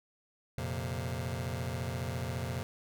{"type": "chord", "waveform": "sawtooth", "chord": "F suspended fourth", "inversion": "none", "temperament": "just", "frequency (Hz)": [87.31, 116.41, 130.96], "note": ["F2", "Bb2", "C3"], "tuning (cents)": [0, -2, 2], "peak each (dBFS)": -34, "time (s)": [0.58, 2.63], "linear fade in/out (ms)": 0, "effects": []}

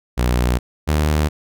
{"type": "tone pair in turn", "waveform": "sawtooth", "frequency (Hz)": [61.1, 75.9], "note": ["B1", "D#2"], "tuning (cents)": [-18, -42], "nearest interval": "major third", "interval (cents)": 376, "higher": "second", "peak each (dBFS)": -11, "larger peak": "neither", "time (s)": [[0.17, 0.59], [0.87, 1.29]], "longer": "neither", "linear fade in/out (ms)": 20, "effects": []}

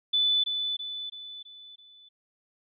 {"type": "tone with echo", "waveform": "sine", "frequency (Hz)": 3492, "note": "A7", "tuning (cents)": -14, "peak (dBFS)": -21, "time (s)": [0.13, 0.44], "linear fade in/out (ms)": 10, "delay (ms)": 330, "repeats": 5, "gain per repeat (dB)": -6, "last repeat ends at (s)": 2.09, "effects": []}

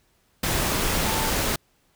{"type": "tone in noise", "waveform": "sine", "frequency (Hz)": 887, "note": "A5", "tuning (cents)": 14, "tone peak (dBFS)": -30, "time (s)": [1.06, 1.3], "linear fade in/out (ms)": 5, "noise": "pink", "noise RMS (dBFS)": -24, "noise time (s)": [0.43, 1.56], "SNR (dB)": -9, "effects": ["pink hiss -65 dBFS RMS until 1.95 s"]}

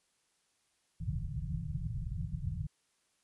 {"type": "low-pass noise", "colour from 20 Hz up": "white", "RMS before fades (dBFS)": -37, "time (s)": [1, 2.67], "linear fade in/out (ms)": 10, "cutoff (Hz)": 170, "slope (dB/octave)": 96, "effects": ["white hiss -75 dBFS RMS until 3.23 s", "resampled to 24000 Hz"]}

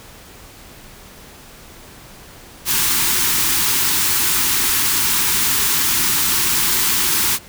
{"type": "band-stop noise", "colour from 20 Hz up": "white", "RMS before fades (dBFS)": -17, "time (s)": [2.65, 7.39], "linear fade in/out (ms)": 50, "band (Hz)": [420, 830], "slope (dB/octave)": 96, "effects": ["pink hiss -41 dBFS RMS until 7.48 s"]}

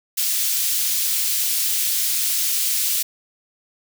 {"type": "high-pass noise", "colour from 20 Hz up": "white", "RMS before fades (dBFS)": -21, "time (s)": [0.17, 3.03], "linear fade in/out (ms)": 10, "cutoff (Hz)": 3300, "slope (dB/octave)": 12, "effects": []}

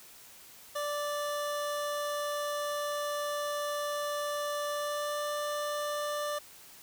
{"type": "tone with pitch glide", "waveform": "25% pulse", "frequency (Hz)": [586, 590.1], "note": ["D5", "D5"], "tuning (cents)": [-4, 8], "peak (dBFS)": -28, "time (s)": [0.75, 6.39], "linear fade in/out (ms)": 10, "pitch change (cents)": 12, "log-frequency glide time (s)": [4.7, 5.22], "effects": ["white hiss -53 dBFS RMS until 6.82 s"]}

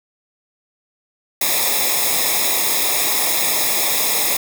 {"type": "noise with comb filter", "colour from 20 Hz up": "white", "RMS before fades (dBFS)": -18, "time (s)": [1.41, 4.37], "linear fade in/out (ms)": 5, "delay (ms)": 0.67, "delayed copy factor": -0.85, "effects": []}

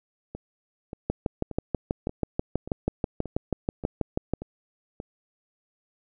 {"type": "two click trains", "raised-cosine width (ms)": 2, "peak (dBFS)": [-22, -11], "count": [9, 21], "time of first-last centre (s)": [[0.35, 5.001], [1.1, 4.336]], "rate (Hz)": [1.72, 6.18], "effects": []}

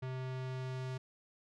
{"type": "tone with low-pass filter sweep", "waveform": "square", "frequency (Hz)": 129.5, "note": "C3", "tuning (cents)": -17, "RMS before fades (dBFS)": -40, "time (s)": [0.02, 0.98], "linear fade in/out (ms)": 10, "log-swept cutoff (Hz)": [3100, 6100], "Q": 0.72, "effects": []}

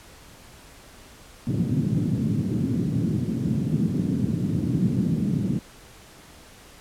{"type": "band-pass noise", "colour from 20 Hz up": "white", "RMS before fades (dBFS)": -24, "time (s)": [1.47, 5.59], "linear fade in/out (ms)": 0, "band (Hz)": [110, 240], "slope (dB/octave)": 24, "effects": ["pink hiss -48 dBFS RMS until 6.8 s", "low-pass 12000 Hz 12 dB/octave"]}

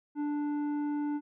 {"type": "tone with tanh clipping", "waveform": "sine", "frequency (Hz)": 293.7, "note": "D4", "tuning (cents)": 0, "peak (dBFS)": -31, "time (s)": [0.15, 1.21], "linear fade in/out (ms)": 50, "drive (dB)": 9, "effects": []}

